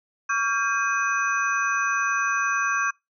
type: tone cluster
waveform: sine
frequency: 1135 / 1386 / 1597 / 2508 / 5990 Hz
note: C#6 / F6 / G6 / D#7 / F#8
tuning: +41 / -14 / +32 / +13 / +20 cents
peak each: -25 / -30 / -25 / -31 / -34 dBFS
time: 0.29-2.91 s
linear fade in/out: 10 ms
effects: noise-tail reverb RT60 0.2 s tail -24 dB re dry